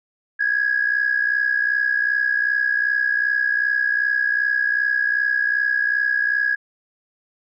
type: tone with amplitude modulation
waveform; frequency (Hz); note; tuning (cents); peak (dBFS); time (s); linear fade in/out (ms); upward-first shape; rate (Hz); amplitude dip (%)
sine; 1660; G#6; -1; -13; 0.39-6.56; 20; sine; 62.6; 75
effects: tanh soft clip ceiling -10 dBFS